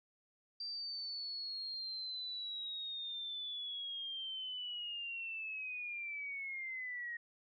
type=linear sweep; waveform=sine; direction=down; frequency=4705 to 1873 Hz; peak=-40 dBFS; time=0.6-7.17 s; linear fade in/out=5 ms; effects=none